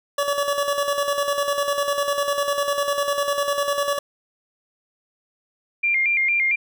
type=tone with tremolo; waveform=25% pulse; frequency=570 Hz; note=C#5; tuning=48 cents sharp; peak=-15 dBFS; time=0.18-3.99 s; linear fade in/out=5 ms; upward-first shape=square; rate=10 Hz; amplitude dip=50%
type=tone with vibrato; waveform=sine; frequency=2246 Hz; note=C#7; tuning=22 cents sharp; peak=-17 dBFS; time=5.83-6.56 s; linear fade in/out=10 ms; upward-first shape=square; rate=4.4 Hz; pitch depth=100 cents each way
effects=none